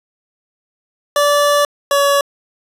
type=tone pair in turn; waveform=25% pulse; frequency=580 / 565.1 Hz; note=D5 / C#5; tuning=-22 / +33 cents; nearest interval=unison; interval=45 cents; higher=first; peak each=-7 dBFS; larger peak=neither; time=1.16-1.65 / 1.91-2.21 s; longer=first; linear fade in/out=2 ms; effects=resampled to 32000 Hz + 8-bit